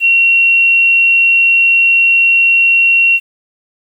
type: tone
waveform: sine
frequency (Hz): 2736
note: F7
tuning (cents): -36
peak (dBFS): -6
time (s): 0-3.2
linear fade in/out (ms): 50
effects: 7-bit